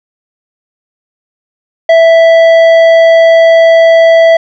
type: tone with tanh clipping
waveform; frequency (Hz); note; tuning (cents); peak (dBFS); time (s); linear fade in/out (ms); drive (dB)
sine; 659.3; E5; 0; -3; 1.89-4.37; 5; 10
effects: none